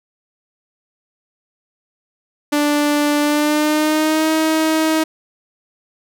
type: tone with pitch glide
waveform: sawtooth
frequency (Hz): 293.7 to 316.6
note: D4 to D#4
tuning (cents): 0 to +30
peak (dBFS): -10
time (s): 2.52-5.04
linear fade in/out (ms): 10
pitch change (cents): +130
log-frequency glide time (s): 3.21-4.31
effects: none